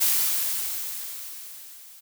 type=noise with level ramp; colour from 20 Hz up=blue; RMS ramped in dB=-20 to -48 dBFS; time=0-2.01 s; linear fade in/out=20 ms; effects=none